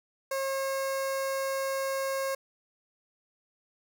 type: tone with notch filter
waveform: sawtooth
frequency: 540 Hz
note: C#5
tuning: 45 cents flat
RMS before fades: -31 dBFS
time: 0.31-2.35 s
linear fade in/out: 5 ms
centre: 3200 Hz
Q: 1.7
effects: none